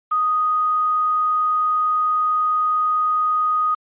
sine tone with quantisation, 1244.5 Hz, D#6, in tune, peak -16 dBFS, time 0.11-3.75 s, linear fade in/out 10 ms, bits 7, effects resampled to 8000 Hz

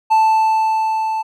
triangle tone with level ramp, 880 Hz, A5, in tune, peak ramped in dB -7 to -16 dBFS, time 0.1-1.23 s, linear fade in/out 20 ms, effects none

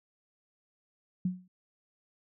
sine tone with exponential decay, 182.7 Hz, F#3, 22 cents flat, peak -24 dBFS, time 1.25-1.48 s, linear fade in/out 5 ms, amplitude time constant 49 ms, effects none

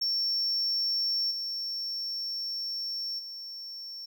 triangle tone with level steps, 5450 Hz, F8, 43 cents flat, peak -24 / -30 / -37 dBFS, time 0.01-4.06 s, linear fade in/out 10 ms, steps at 1.3 / 3.18 s, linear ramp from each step 20 ms, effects tanh soft clip ceiling -20 dBFS + 11-bit

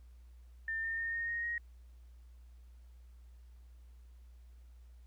sine tone with pitch steps, 1800 / 1815.7 / 1831.5 / 1847.4 / 1863.5 / 1879.7 Hz, A6 / A#6 / A#6 / A#6 / A#6 / A#6, +39 / -46 / -31 / -16 / -1 / +14 cents, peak -34 dBFS, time 0.68-1.58 s, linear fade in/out 2 ms, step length 150 ms, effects added 60 Hz sine -53 dBFS peak until 5.06 s + pink hiss -75 dBFS RMS until 5.06 s

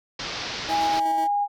white low-pass noise, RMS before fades -32 dBFS, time 0.19-1 s, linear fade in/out 5 ms, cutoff 5500 Hz, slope 48 dB/octave
sine tone with pitch glide, 823 to 816.4 Hz, G#5 to G#5, -16 to -30 cents, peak -20 dBFS, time 0.68-1.48 s, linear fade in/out 50 ms, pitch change -14 cents, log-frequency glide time 0.78-1.25 s
25% pulse tone with tremolo, 322.1 Hz, E4, 40 cents flat, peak -27 dBFS, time 0.68-1.28 s, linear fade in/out 20 ms, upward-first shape square, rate 8 Hz, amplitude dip 40%
effects none

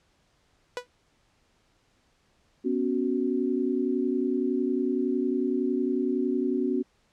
sawtooth tone with exponential decay, 491.9 Hz, B4, 7 cents flat, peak -22 dBFS, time 0.77-0.87 s, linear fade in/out 1 ms, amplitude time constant 20 ms
sine chord, B suspended second, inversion none, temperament just, 246.9 / 277.8 / 370.4 Hz, B3 / C#4 / F#4, 0 / +4 / +2 cents, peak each -28 dBFS, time 2.64-6.83 s, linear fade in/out 20 ms
effects pink hiss -67 dBFS RMS until 7.12 s + low-pass 7000 Hz 12 dB/octave

